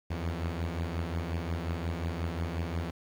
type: beating tone pair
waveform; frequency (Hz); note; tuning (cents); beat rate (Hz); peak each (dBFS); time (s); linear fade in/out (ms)
sawtooth; 82.41 / 88.01; E2 / F2; 0 / +14; 5.6; -29 / -32; 0.1-2.91; 10
effects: low-pass 4000 Hz 12 dB/octave + 9-bit